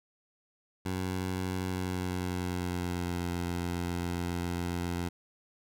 15% pulse tone with pitch glide, 92.5 to 87.31 Hz, F#2 to F2, 0 to 0 cents, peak -25 dBFS, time 0.85-5.09 s, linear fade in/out 10 ms, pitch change -100 cents, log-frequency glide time 1.63-3.28 s, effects none

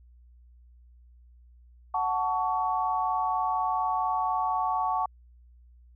sine chord, F# minor, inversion none, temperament equal with one note detuned, 740 / 880 / 1124.2 Hz, F#5 / A5 / C#6, 0 / 0 / +24 cents, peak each -29 dBFS, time 1.94-5.06 s, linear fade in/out 5 ms, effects added 60 Hz sine -52 dBFS peak until 5.95 s

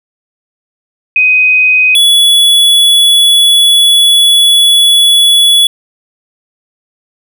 sine / square tone pair in turn, 2508 / 3400 Hz, D#7 / G#7, +13 / +40 cents, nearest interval perfect fourth, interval 527 cents, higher second, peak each -4 dBFS, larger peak neither, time 1.16-1.95 / 1.95-5.67 s, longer second, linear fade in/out 2 ms, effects none

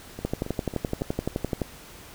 two click trains, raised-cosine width 2 ms, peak -21 / -12 dBFS, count 4 / 17, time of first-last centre 0.19-1.012 / 0.25-1.618 s, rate 3.65 / 11.7 Hz, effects pink hiss -46 dBFS RMS until 2.14 s

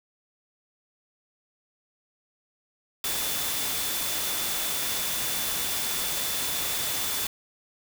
sine tone in noise, 3500 Hz, A7, 10 cents flat, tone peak -37 dBFS, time 3.04-7.27 s, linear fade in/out 2 ms, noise white, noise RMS -29 dBFS, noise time 3.04-7.27 s, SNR -11 dB, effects none

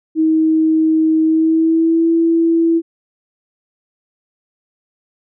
sine tone with pitch glide, 317.4 to 331.3 Hz, D#4 to E4, +35 to +9 cents, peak -10 dBFS, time 0.15-2.82 s, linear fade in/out 50 ms, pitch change +74 cents, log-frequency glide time 1.23-2.1 s, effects none

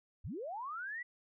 sine linear sweep, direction up, 49 to 1994 Hz, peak -39 dBFS, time 0.24-1.03 s, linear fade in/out 10 ms, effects none

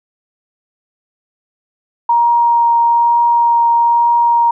sine tone with vibrato, 940 Hz, A#5, 14 cents sharp, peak -8 dBFS, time 2.09-4.51 s, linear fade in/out 5 ms, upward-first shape triangle, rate 1.1 Hz, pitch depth 9 cents each way, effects none

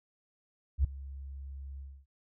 sine tone with ADSR envelope, 68.4 Hz, C#2, 23 cents flat, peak -20 dBFS, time 0.78-2.06 s, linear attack 63 ms, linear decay 6 ms, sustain -20 dB, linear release 270 ms, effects none

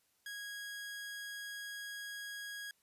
sawtooth tone, 1650 Hz, G#6, 12 cents flat, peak -39 dBFS, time 0.26-2.71 s, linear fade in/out 2 ms, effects white hiss -75 dBFS RMS until 2.82 s + resampled to 32000 Hz

